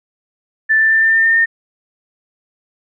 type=tone with pitch steps; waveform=sine; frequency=1762 / 1772.2 / 1782.5 / 1792.8 / 1803.2 / 1813.6 / 1824.1 Hz; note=A6 / A6 / A6 / A6 / A6 / A#6 / A#6; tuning=+2 / +12 / +22 / +32 / +42 / -48 / -38 cents; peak=-9 dBFS; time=0.69-1.46 s; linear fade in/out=20 ms; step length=110 ms; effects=none